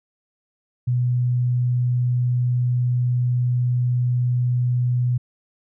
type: tone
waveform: sine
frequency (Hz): 123.47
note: B2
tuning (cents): 0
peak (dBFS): -17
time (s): 0.87-5.18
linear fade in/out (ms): 10
effects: none